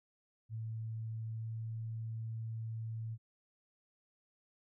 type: tone with pitch glide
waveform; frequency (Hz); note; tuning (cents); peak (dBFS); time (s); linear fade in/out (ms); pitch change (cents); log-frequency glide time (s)
sine; 111.7 to 112.41; A2 to A2; +27 to +38; -38; 0.49-3.18; 50; +11; 1.37-1.44
effects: none